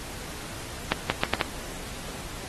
accelerating click train, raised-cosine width 0.3 ms, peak -5 dBFS, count 5, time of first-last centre 0.92-1.412 s, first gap 180 ms, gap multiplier 0.75, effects pink hiss -39 dBFS RMS until 2.48 s + AAC 32 kbps

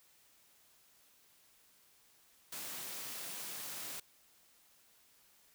white high-pass noise, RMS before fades -44 dBFS, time 2.52-4 s, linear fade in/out 5 ms, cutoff 120 Hz, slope 48 dB/octave, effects white hiss -67 dBFS RMS until 5.54 s

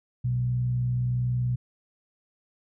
sine tone with frequency modulation, 123.47 Hz, B2, in tune, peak -23 dBFS, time 0.24-1.56 s, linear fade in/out 10 ms, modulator 61.3 Hz, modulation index 0.29, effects none

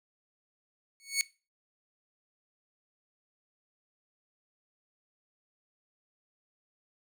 15% pulse tone with exponential growth, 2217 Hz, C#7, in tune, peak -16 dBFS, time 1-1.21 s, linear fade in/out 0 ms, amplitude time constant 45 ms, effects noise-tail reverb RT60 0.3 s tail -20 dB re dry

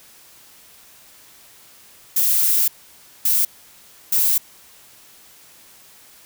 violet noise bursts at uneven times, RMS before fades -17 dBFS, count 3, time 2.16-2.68 / 3.25-3.45 / 4.12-4.38 s, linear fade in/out 5 ms, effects white hiss -48 dBFS RMS until 6.25 s

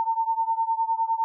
sine beating tone pair, 901 / 910.8 Hz, A5 / A#5, +41 / -40 cents, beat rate 9.8 Hz, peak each -24 / -26 dBFS, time 0-1.24 s, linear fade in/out 0 ms, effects none

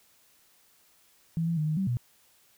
sine tone with pitch steps, 164.7 / 167.7 / 153.3 / 155.1 / 192.2 / 121.7 Hz, E3 / E3 / D#3 / D#3 / G3 / B2, -1 / +30 / -25 / -5 / -34 / -25 cents, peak -25 dBFS, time 1.37-1.97 s, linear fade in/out 0 ms, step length 100 ms, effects white hiss -63 dBFS RMS until 2.57 s

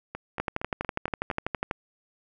two click trains, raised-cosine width 0.5 ms, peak -12 / -19 dBFS, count 17 / 6, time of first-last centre 0.4-1.711 / 0.15-1.313 s, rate 12.2 / 4.3 Hz, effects none

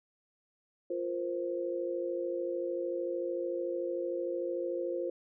sine chord, F suspended fourth, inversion none, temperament equal with one note detuned, 349.2 / 469.9 / 523.3 Hz, F4 / Bb4 / C5, 0 / +14 / 0 cents, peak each -35 / -40 / -35 dBFS, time 0.9-5.1 s, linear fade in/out 5 ms, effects none

